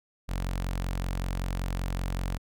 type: tone with notch filter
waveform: sawtooth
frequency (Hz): 45.25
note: F#1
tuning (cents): -38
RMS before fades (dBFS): -31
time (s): 0.28-2.38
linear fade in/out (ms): 20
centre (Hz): 370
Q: 1.9
effects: none